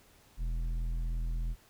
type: tone with tanh clipping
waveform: sine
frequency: 41.46 Hz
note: E1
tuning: 11 cents sharp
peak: -32 dBFS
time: 0.37-1.56 s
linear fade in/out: 50 ms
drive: 9 dB
effects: pink hiss -62 dBFS RMS until 1.69 s